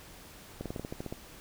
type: clicks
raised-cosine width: 2 ms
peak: -23 dBFS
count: 10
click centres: 0.61 / 0.657 / 0.705 / 0.762 / 0.796 / 0.849 / 0.925 / 1.005 / 1.063 / 1.125 s
effects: pink hiss -51 dBFS RMS until 1.4 s